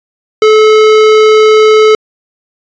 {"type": "tone with hard clipping", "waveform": "sine", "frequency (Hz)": 432.2, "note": "A4", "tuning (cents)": -31, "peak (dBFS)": -4, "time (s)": [0.42, 1.95], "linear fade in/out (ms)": 2, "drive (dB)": 17, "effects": ["resampled to 16000 Hz"]}